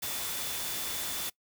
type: tone in noise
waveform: sine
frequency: 3500 Hz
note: A7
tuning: 10 cents flat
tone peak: -43 dBFS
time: 0.02-1.3 s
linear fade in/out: 10 ms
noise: white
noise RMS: -35 dBFS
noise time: 0.02-1.3 s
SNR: -11 dB
effects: noise-tail reverb RT60 0.1 s tail -22 dB re dry